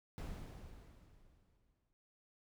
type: noise with exponential decay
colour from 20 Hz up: brown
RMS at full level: -42 dBFS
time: 0.18-1.93 s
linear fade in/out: 0 ms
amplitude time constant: 380 ms
effects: none